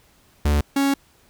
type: tone pair in turn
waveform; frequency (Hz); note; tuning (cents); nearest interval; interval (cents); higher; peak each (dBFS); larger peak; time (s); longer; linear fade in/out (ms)
45% pulse; 73.5 / 276.9; D2 / C#4; +2 / -2; octave + major seventh; 2296; second; -16 / -17; first; 0.45-0.61 / 0.76-0.94; second; 5
effects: pink hiss -57 dBFS RMS until 1.29 s